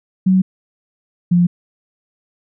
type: tone pair in turn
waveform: sine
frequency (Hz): 187.3 / 175.27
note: F#3 / F3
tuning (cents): +21 / +6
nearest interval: minor second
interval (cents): 115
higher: first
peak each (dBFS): -9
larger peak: neither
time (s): 0.26-0.42 / 1.31-1.47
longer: neither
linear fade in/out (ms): 10
effects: none